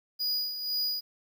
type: tone with tremolo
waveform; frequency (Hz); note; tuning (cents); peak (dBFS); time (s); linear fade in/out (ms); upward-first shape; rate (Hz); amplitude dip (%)
square; 4914; D#8; -22; -27; 0.19-1.01; 20; sine; 2; 60
effects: 10-bit